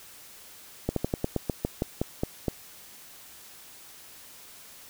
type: slowing click train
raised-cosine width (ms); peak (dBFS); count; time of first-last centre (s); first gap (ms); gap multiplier
2; -12; 12; 0.89-2.482; 73; 1.13
effects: white hiss -49 dBFS RMS until 4.89 s

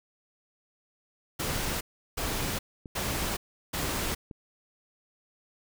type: noise bursts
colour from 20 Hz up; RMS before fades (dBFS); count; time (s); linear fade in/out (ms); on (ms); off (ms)
pink; -31; 4; 1.39-4.15; 10; 420; 360
type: clicks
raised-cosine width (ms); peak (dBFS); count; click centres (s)
3; -29; 4; 2.858 / 3.046 / 3.895 / 4.312
effects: none

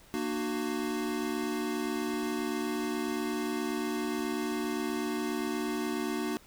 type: chord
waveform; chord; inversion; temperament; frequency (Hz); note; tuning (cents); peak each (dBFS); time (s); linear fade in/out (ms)
square; Bb augmented; none; equal with one note detuned; 233.1 / 300.7 / 370; Bb3 / D4 / F#4; 0 / +41 / 0; -36 / -35 / -36; 0.14-6.37; 0
effects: pink hiss -57 dBFS RMS until 6.46 s

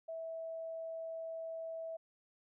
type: tone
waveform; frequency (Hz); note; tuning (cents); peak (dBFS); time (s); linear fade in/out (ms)
sine; 653; E5; -17; -40; 0.08-1.97; 10
effects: none

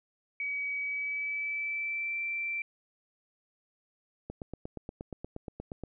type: tone with pitch glide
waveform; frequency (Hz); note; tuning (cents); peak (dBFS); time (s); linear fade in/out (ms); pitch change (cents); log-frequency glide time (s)
sine; 2271 to 2344; C#7 to D7; +41 to -4; -31; 0.4-2.62; 2; +55; 0.78-2.19
type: click train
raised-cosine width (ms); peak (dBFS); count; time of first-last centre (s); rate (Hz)
2; -25; 14; 4.3-5.837; 8.46
effects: none

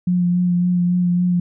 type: tone with vibrato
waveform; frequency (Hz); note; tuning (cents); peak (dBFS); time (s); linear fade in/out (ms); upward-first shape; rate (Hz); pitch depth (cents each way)
sine; 177.5; F3; +28; -14; 0.07-1.4; 5; sine; 3.6; 19
effects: none

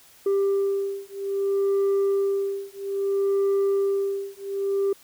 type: beating tone pair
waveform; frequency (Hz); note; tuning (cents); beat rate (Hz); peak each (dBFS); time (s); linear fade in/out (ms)
sine; 394.8 / 395.41; G4 / G4; +12 / +15; 0.61; -22; 0.26-4.93; 5
effects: tanh soft clip ceiling -18 dBFS + white hiss -53 dBFS RMS until 5.03 s

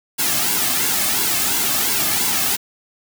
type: noise with flanger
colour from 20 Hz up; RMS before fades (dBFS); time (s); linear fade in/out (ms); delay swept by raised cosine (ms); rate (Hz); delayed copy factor
white; -19; 0.18-2.57; 20; 1.6 to 2.12; 2.9; -0.65
effects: none

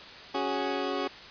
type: chord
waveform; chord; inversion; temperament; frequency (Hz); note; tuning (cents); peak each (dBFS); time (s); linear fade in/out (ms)
20% pulse; C# suspended fourth; none; equal; 277.2 / 370 / 415.3; C#4 / F#4 / G#4; 0 / 0 / 0; -28; 0.34-1.08; 10
effects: white hiss -45 dBFS RMS until 1.3 s + resampled to 11025 Hz

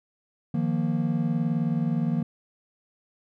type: chord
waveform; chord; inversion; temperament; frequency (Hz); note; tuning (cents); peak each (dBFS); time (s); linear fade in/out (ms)
triangle; Eb suspended second; none; just; 155.56 / 175.01 / 233.3; Eb3 / F3 / Bb3; 0 / +4 / +2; -25 / -26 / -25; 0.54-2.23; 5
effects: none

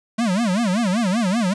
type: tone with vibrato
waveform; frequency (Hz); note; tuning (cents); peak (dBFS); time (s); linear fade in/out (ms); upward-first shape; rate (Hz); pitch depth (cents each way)
square; 207.7; G#3; 0; -18; 0.18-1.54; 10; sine; 5.2; 260
effects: resampled to 22050 Hz + 9-bit

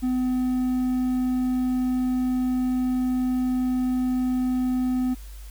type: tone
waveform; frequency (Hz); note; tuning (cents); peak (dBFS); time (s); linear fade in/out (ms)
triangle; 253.4; B3; +45; -19; 0.02-5.15; 20
effects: added 50 Hz sine -37 dBFS peak until 5.5 s + white hiss -51 dBFS RMS until 5.5 s

